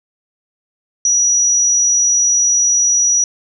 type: tone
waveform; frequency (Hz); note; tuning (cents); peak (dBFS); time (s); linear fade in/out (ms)
sine; 5830; F#8; -26; -10; 1.05-3.24; 2
effects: none